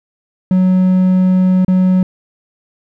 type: tone with dropouts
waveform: triangle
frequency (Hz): 185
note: F#3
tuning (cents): 0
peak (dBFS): -6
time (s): 0.51-2.03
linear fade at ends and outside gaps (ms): 2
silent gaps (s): 1.648-1.681
effects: none